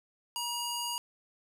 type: tone with band-pass filter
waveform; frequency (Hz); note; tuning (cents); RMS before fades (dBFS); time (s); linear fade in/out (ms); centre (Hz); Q
square; 954; A#5; +40; -35; 0.36-0.98; 0; 7300; 0.51
effects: none